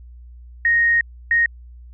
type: tone pair in turn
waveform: sine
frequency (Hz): 1864.7 / 1864.7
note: A#6 / A#6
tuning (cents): 0 / 0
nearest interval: unison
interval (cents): 0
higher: neither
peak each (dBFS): -13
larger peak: neither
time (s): 0.65-1.01 / 1.31-1.46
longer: first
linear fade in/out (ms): 2
effects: added 60 Hz sine -38 dBFS peak until 1.93 s